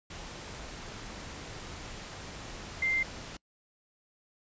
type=tone in noise; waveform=sine; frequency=2091 Hz; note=C7; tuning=2 cents flat; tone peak=-26 dBFS; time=2.82-3.03 s; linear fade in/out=5 ms; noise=pink; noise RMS=-43 dBFS; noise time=0.1-3.37 s; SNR=+14 dB; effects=noise-tail reverb RT60 0.1 s tail -26 dB re dry + resampled to 16000 Hz